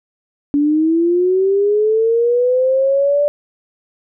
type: linear sweep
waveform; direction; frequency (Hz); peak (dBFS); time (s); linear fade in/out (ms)
sine; up; 284.5 to 587.3; -11; 0.54-3.28; 0
effects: none